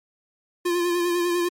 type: tone with vibrato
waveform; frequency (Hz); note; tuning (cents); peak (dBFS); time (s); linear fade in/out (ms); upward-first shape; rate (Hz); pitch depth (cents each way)
square; 349.2; F4; 0; -21; 0.65-1.49; 10; sine; 10; 31
effects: MP3 64 kbps